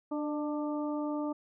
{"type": "harmonic tone with a mistuned harmonic", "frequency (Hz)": 296.2, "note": "D4", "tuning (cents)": 15, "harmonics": [1, 2, 3, 4], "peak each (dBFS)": [-32, -38, -42, -44], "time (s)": [0.11, 1.33], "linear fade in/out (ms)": 10, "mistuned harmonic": 2, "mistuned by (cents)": 26, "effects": []}